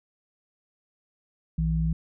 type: tone pair together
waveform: sine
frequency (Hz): 60.21 / 161.2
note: B1 / E3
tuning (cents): -43 / -38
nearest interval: octave + perfect fourth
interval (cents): 1705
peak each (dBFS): -26 / -24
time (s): 1.58-1.93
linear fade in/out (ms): 5
effects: none